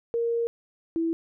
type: tone pair in turn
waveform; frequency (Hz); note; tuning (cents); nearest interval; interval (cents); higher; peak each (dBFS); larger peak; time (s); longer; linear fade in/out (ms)
sine; 466.2 / 329.7; A#4 / E4; 0 / 0; tritone; 600; first; -23; neither; 0.14-0.47 / 0.96-1.13; first; 0
effects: none